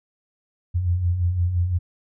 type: beating tone pair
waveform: sine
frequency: 83.4 / 89.2 Hz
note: E2 / F2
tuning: +21 / +37 cents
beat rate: 5.8 Hz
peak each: -28 / -19 dBFS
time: 0.74-1.79 s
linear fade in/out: 20 ms
effects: none